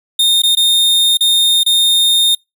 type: tone with dropouts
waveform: 45% pulse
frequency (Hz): 3661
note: A#7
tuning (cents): -32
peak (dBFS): -9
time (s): 0.19-2.35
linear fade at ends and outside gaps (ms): 5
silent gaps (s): 0.42-0.434 / 0.552-0.57 / 1.172-1.207 / 1.634-1.662
effects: noise-tail reverb RT60 0.2 s tail -25 dB re dry